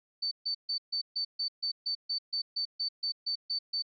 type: tone bursts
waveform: sine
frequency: 4542 Hz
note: C#8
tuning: 41 cents sharp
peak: -29 dBFS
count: 16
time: 0.22-3.824 s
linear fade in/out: 10 ms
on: 94 ms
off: 140 ms
effects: none